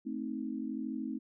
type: chord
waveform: sine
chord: A diminished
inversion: none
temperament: equal with one note detuned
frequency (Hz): 220 / 261.6 / 314.2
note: A3 / C4 / Eb4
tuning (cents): 0 / 0 / +17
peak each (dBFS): -39 / -38 / -40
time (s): 0.05-1.19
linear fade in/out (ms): 20
effects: none